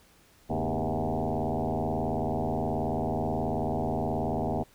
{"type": "tone with frequency modulation", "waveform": "sine", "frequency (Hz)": 246.9, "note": "B3", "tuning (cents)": 0, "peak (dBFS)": -26, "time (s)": [0.49, 4.64], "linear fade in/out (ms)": 20, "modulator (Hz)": 78.6, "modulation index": 7.1, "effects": ["pink hiss -60 dBFS RMS until 4.74 s"]}